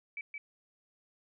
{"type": "tone with echo", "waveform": "sine", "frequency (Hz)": 2300, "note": "D7", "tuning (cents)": -37, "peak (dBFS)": -37, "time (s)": [0.17, 0.21], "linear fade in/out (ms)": 2, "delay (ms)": 170, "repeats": 1, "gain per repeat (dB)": -2, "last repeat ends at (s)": 0.38, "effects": []}